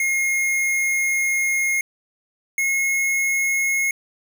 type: tone pair in turn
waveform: square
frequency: 2147 / 2166 Hz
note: C7 / C#7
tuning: +44 / -41 cents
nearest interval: unison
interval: 15 cents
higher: second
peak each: -19 dBFS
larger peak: neither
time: 0-1.81 / 2.58-3.91 s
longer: first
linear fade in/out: 2 ms
effects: none